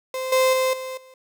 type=tone with level steps; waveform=35% pulse; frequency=519 Hz; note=C5; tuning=14 cents flat; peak=-24 / -14 / -17 / -28 / -44 dBFS; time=0.14-1.14 s; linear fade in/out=2 ms; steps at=0.32 / 0.53 / 0.73 / 0.97 s; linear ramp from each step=5 ms; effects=none